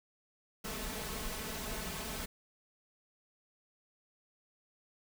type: noise with comb filter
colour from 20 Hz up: pink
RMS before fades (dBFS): -40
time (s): 0.64-2.26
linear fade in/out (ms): 10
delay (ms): 4.6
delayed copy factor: +0.7
effects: none